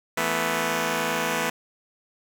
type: chord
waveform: 5% pulse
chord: E suspended fourth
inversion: none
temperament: just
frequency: 164.81 / 219.8 / 247.2 Hz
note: E3 / A3 / B3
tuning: 0 / -2 / +2 cents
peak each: -18 / -17 / -17 dBFS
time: 0.17-1.5 s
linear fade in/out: 5 ms
effects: none